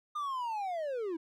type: linear sweep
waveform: triangle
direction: down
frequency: 1220 to 311.1 Hz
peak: -31 dBFS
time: 0.15-1.17 s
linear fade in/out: 10 ms
effects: none